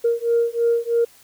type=beating tone pair; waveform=sine; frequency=466.2 / 469.3 Hz; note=A#4 / A#4; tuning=0 / +12 cents; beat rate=3.1 Hz; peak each=-19 dBFS; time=0.04-1.05 s; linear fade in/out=10 ms; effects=tanh soft clip ceiling -10 dBFS + white hiss -51 dBFS RMS until 1.23 s